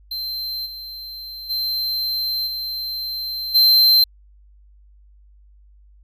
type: tone with level steps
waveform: square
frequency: 4116 Hz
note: C8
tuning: 29 cents flat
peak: -25 / -32 / -21 / -25 / -11 dBFS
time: 0.11-4.04 s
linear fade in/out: 5 ms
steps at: 0.65 / 1.49 / 2.46 / 3.54 s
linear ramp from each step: 20 ms
effects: added 50 Hz sine -47 dBFS peak until 6.03 s